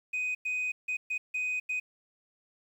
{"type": "tone bursts at uneven times", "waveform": "sine", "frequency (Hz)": 2500, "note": "D#7", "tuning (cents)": 8, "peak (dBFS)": -27, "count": 6, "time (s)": [[0.13, 0.35], [0.45, 0.72], [0.88, 0.97], [1.1, 1.18], [1.34, 1.6], [1.69, 1.8]], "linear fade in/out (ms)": 10, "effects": ["tanh soft clip ceiling -27 dBFS", "10-bit"]}